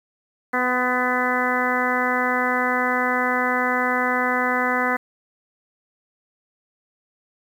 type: harmonic tone with a mistuned harmonic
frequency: 250 Hz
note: B3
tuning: 21 cents sharp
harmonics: 1 / 2 / 3 / 4 / 5 / 6 / 7 / 8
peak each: -27 / -27 / -27 / -27 / -27 / -27 / -27 / -27 dBFS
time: 0.53-4.97 s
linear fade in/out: 10 ms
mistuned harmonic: 4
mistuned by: +19 cents
effects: 8-bit